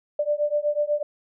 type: beating tone pair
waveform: sine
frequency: 587.3 / 595.4 Hz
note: D5 / D5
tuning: 0 / +24 cents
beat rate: 8.1 Hz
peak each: -24 dBFS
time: 0.19-1.03 s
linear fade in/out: 5 ms
effects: none